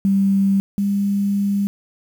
sine tone pair in turn, 196 / 200.3 Hz, G3 / G3, 0 / +38 cents, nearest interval unison, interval 38 cents, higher second, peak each -13 / -16 dBFS, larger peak first, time 0.05-0.6 / 0.78-1.67 s, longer second, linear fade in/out 0 ms, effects 7-bit

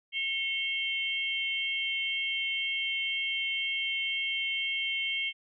sine tone cluster, 2178 / 2732 / 3149 Hz, C#7 / F7 / G7, -31 / -39 / +7 cents, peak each -32 / -37 / -32 dBFS, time 0.12-5.33 s, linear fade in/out 50 ms, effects none

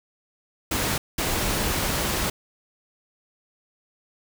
pink noise bursts at uneven times, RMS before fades -25 dBFS, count 2, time 0.71-0.98 / 1.18-2.3 s, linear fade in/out 5 ms, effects none

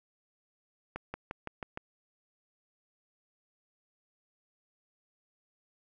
accelerating click train, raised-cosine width 0.5 ms, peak -22 dBFS, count 6, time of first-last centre 0.96-1.774 s, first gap 180 ms, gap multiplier 0.95, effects none

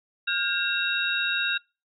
sine tone cluster, 1426 / 1602 / 2725 / 3780 Hz, F6 / G6 / F7 / A#7, +36 / +37 / -43 / +23 cents, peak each -29 dBFS, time 0.27-1.58 s, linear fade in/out 10 ms, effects noise-tail reverb RT60 0.3 s tail -26 dB re dry

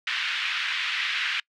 white band-pass noise, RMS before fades -28 dBFS, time 0.07-1.4 s, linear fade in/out 2 ms, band 1500 to 3200 Hz, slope 24 dB/octave, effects noise-tail reverb RT60 0.1 s tail -26 dB re dry

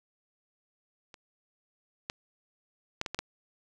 clicks, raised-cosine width 0.2 ms, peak -30 / -16 / -13 / -17 / -16 / -14 dBFS, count 6, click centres 1.142 / 2.099 / 3.014 / 3.062 / 3.146 / 3.19 s, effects none

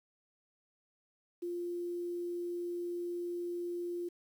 sine tone with quantisation, 349.2 Hz, F4, in tune, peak -35 dBFS, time 1.42-4.09 s, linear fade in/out 10 ms, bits 10, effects none

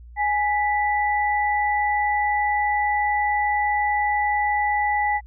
sine tone pair together, 832.4 / 1974 Hz, G#5 / B6, +4 / -1 cents, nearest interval octave + minor third, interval 1495 cents, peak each -20 / -24 dBFS, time 0.16-5.21 s, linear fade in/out 50 ms, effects added 59 Hz sine -40 dBFS peak until 5.26 s

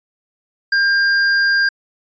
sine tone with tanh clipping, 1600 Hz, G6, 35 cents sharp, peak -14 dBFS, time 0.72-1.69 s, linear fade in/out 5 ms, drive 18 dB, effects resampled to 16000 Hz

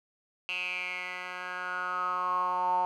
10% pulse tone with band-pass filter sweep, 181.2 Hz, F#3, 36 cents flat, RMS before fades -32 dBFS, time 0.49-2.85 s, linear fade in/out 0 ms, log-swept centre 2700 to 860 Hz, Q 8.6, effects none

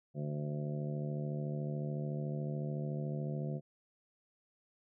harmonic tone, 73.8 Hz, D2, 9 cents sharp, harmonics 2 / 3 / 4 / 5 / 6 / 7 / 8 / 9, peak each -36 / -43 / -52 / -46 / -56 / -47 / -57 / -50 dBFS, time 0.14-3.61 s, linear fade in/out 50 ms, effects none

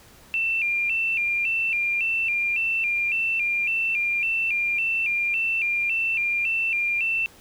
sine tone with vibrato, 2533 Hz, D#7, 30 cents sharp, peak -21 dBFS, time 0.34-7.26 s, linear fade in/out 0 ms, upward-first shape square, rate 1.8 Hz, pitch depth 96 cents each way, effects pink hiss -51 dBFS RMS until 7.4 s

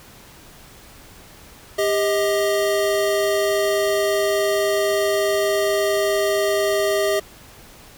square tone pair together, 399.3 / 631 Hz, G4 / D#5, +32 / +24 cents, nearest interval minor sixth, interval 792 cents, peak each -21 dBFS, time 1.78-7.2 s, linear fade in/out 10 ms, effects pink hiss -45 dBFS RMS until 7.97 s

